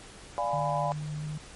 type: chord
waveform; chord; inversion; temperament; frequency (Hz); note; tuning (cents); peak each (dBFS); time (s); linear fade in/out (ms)
sine; D diminished seventh; none; equal with one note detuned; 587.3 / 698.5 / 830.6 / 996.9; D5 / F5 / Ab5 / Cb6; 0 / 0 / 0 / +16; -32; 0.38-0.92; 0
type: tone with pitch glide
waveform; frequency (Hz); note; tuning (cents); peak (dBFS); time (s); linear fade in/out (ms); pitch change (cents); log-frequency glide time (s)
sine; 150.7 to 151.92; D3 to D#3; +45 to -41; -32; 0.53-1.38; 5; +14; 1.17-1.23
effects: pink hiss -48 dBFS RMS until 1.55 s + MP3 48 kbps